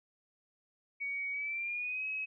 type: tone with pitch glide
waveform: sine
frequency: 2249 to 2554 Hz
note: C#7 to D#7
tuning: +24 to +45 cents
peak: -34 dBFS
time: 1-2.26 s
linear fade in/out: 20 ms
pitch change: +221 cents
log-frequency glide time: 1.31-2.05 s
effects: none